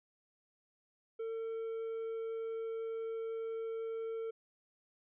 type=tone; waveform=triangle; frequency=451 Hz; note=A4; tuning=43 cents sharp; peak=-35 dBFS; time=1.19-4.31 s; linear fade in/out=10 ms; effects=resampled to 8000 Hz